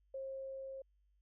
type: tone with level ramp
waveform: sine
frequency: 536 Hz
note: C5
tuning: 42 cents sharp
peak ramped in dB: -40 to -44 dBFS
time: 0.14-0.82 s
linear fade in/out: 5 ms
effects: added 50 Hz sine -70 dBFS peak until 1.21 s